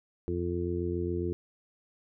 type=harmonic tone; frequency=87.31 Hz; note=F2; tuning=in tune; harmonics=1 / 2 / 3 / 4 / 5; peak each=-34 / -38 / -39 / -32 / -38 dBFS; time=0.28-1.33 s; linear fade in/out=0 ms; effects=none